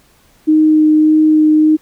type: tone with vibrato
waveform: sine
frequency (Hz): 309.1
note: D#4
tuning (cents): -11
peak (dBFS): -6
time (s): 0.47-1.77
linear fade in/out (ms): 20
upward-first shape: sine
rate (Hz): 1.7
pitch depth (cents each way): 9
effects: pink hiss -51 dBFS RMS until 1.81 s